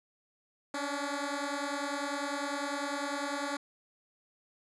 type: beating tone pair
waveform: 10% pulse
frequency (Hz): 280.1 / 290.1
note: C#4 / D4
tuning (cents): +18 / -21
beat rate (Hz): 10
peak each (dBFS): -27 / -28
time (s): 0.74-3.57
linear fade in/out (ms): 5
effects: resampled to 22050 Hz